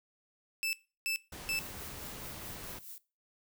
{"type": "tone bursts", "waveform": "sawtooth", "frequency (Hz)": 2637, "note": "E7", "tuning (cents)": 0, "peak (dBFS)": -28, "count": 3, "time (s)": [0.63, 1.59], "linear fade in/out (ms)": 0, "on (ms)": 100, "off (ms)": 330}
{"type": "noise", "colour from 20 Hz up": "pink", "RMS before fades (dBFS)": -46, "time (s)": [1.32, 2.79], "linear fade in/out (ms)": 5}
{"type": "noise with tremolo", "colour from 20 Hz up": "violet", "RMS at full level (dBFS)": -46, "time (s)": [1.58, 2.98], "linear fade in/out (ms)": 0, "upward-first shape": "sine", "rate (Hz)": 4.7, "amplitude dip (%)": 60}
{"effects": ["noise-tail reverb RT60 0.3 s tail -19 dB re dry"]}